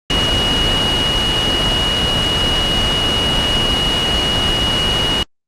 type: tone in noise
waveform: sine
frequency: 2898 Hz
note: F#7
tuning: 37 cents flat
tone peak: -15 dBFS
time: 0.1-5.23 s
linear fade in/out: 2 ms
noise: pink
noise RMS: -17 dBFS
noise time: 0.1-5.23 s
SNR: -1 dB
effects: low-pass 6000 Hz 12 dB/octave + Opus 48 kbps